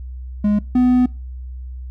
triangle tone pair in turn, 207.7 / 250.3 Hz, G#3 / B3, 0 / +23 cents, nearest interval minor third, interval 323 cents, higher second, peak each -11 / -9 dBFS, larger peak second, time 0.44-0.59 / 0.75-1.06 s, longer second, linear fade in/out 5 ms, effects noise-tail reverb RT60 0.3 s tail -23 dB re dry + added 63 Hz sine -28 dBFS peak until 1.9 s

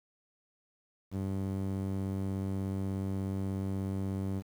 sawtooth tone with band-pass filter, 96.6 Hz, G2, 25 cents flat, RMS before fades -34 dBFS, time 1.11-4.43 s, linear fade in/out 50 ms, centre 200 Hz, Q 0.89, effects 9-bit

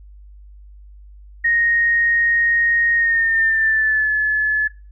sine tone with pitch glide, 1864.7 to 1719.8 Hz, A#6 to A6, 0 to -40 cents, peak -14 dBFS, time 1.44-4.68 s, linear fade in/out 10 ms, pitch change -140 cents, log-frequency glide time 2.95-4.11 s, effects noise-tail reverb RT60 0.3 s tail -19 dB re dry + added 50 Hz sine -39 dBFS peak until 4.91 s

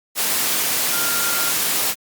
sine tone in noise, 1396.9 Hz, F6, in tune, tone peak -26 dBFS, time 0.9-1.53 s, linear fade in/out 50 ms, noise white, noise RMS -20 dBFS, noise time 0.15-1.95 s, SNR -9 dB, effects high-pass 150 Hz 12 dB/octave + Opus 48 kbps

